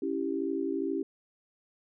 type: chord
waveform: sine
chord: C# diminished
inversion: none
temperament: equal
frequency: 277.2 / 329.6 / 392 Hz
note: C#4 / E4 / G4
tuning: 0 / 0 / 0 cents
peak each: -33 dBFS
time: 0.02-1.03 s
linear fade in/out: 5 ms
effects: none